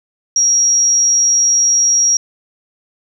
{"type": "tone", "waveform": "sine", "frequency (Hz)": 5660, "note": "F8", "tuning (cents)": 22, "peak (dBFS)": -9, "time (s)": [0.36, 2.17], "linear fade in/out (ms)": 2, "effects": ["7-bit"]}